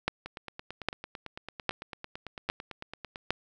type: two click trains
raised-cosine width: 0.3 ms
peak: -10 / -23 dBFS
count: 5 / 27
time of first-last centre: 0.08-3.306 / 0.26-3.159 s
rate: 1.24 / 8.97 Hz
effects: none